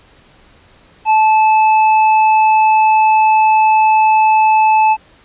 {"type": "tone with tanh clipping", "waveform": "sine", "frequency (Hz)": 870, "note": "A5", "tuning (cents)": -20, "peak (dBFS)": -9, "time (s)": [1.05, 4.97], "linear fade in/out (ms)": 50, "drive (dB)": 10, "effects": ["pink hiss -47 dBFS RMS until 5.24 s", "resampled to 8000 Hz"]}